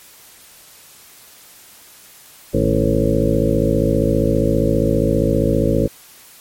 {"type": "harmonic tone with a mistuned harmonic", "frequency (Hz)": 55, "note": "A1", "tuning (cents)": 0, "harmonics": [1, 2, 3, 4, 5, 6, 8, 9, 10], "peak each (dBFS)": [-22, -22, -22, -22, -22, -22, -22, -22, -22], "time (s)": [2.53, 5.88], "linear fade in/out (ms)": 20, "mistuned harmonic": 3, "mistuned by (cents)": -100, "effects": ["white hiss -44 dBFS RMS until 6.4 s", "MP3 64 kbps"]}